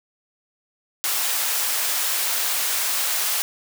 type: high-pass noise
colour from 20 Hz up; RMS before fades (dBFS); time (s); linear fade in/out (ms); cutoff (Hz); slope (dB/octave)
white; -23; 1.04-3.42; 0; 670; 12
effects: none